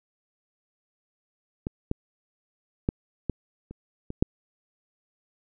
clicks, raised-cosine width 3 ms, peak -16 / -13 / -10 / -13 / -27 / -21 / -6 dBFS, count 7, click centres 1.669 / 1.914 / 2.889 / 3.297 / 3.71 / 4.104 / 4.225 s, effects none

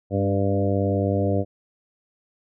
harmonic tone with a mistuned harmonic, 98.9 Hz, G2, 16 cents sharp, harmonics 1 / 2 / 3 / 4 / 5 / 6 / 7, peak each -23 / -27 / -27 / -30 / -27 / -28 / -33 dBFS, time 0.1-1.45 s, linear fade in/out 50 ms, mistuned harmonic 3, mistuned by -18 cents, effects none

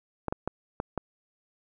clicks, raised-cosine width 1 ms, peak -15 dBFS, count 5, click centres 0.283 / 0.325 / 0.476 / 0.801 / 0.977 s, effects none

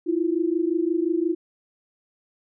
sine tone pair together, 323.4 / 349.1 Hz, E4 / F4, -33 / -1 cents, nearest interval minor second, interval 132 cents, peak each -23 dBFS, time 0.06-1.35 s, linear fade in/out 20 ms, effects none

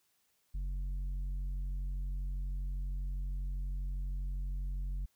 sine tone with tanh clipping, 46.25 Hz, F#1, in tune, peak -35 dBFS, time 0.54-5.06 s, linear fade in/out 10 ms, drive 6 dB, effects white hiss -75 dBFS RMS until 5.15 s

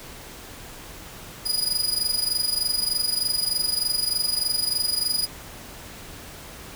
sawtooth tone with amplitude modulation, 4919 Hz, D#8, 21 cents flat, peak -16 dBFS, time 1.45-5.27 s, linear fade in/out 20 ms, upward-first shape sine, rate 23.3 Hz, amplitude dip 75%, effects pink hiss -41 dBFS RMS until 6.75 s

